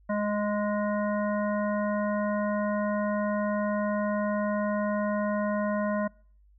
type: harmonic tone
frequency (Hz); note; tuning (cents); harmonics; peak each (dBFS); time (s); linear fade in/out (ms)
207.7; G#3; 0; 1 / 3 / 5 / 7 / 9; -28 / -29 / -35 / -39 / -41; 0.09-6.08; 10
effects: noise-tail reverb RT60 0.5 s tail -26 dB re dry + added 50 Hz sine -56 dBFS peak until 6.58 s